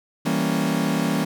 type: chord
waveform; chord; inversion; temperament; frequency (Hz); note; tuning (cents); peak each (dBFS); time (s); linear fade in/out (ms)
40% pulse; E diminished seventh; none; equal with one note detuned; 164.81 / 197.02 / 233.1 / 277.2; E3 / G3 / Bb3 / Db4; 0 / +9 / 0 / 0; -25; 0.25-1.25; 10
effects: none